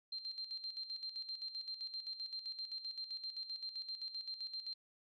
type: tone with tremolo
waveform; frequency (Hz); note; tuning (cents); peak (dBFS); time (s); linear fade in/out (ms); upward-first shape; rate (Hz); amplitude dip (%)
sine; 4158; C8; -12; -40; 0.12-4.74; 5; square; 7.7; 65
effects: none